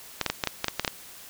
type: clicks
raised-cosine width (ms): 0.2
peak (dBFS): -7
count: 10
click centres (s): 0.213 / 0.263 / 0.3 / 0.438 / 0.473 / 0.644 / 0.683 / 0.796 / 0.848 / 0.878
effects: white hiss -46 dBFS RMS until 1.29 s